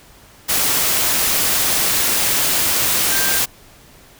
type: tone in noise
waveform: sine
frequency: 1577 Hz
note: G6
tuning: 10 cents sharp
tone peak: -24 dBFS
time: 3.11-3.4 s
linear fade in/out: 20 ms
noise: white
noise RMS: -17 dBFS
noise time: 0.48-3.46 s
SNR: -10 dB
effects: pink hiss -46 dBFS RMS until 4.19 s